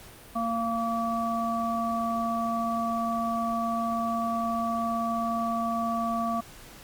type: harmonic tone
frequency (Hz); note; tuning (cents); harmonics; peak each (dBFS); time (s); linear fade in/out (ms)
229.9; A#3; -24; 1 / 3 / 5; -30 / -30 / -30; 0.35-6.41; 10
effects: pink hiss -48 dBFS RMS until 6.83 s + Opus 48 kbps